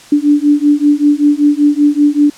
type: beating tone pair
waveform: sine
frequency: 290 / 295.2 Hz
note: D4 / D4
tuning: -22 / +9 cents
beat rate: 5.2 Hz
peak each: -10 dBFS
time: 0.12-2.3 s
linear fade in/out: 5 ms
effects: white hiss -38 dBFS RMS until 2.37 s + low-pass 8000 Hz 12 dB/octave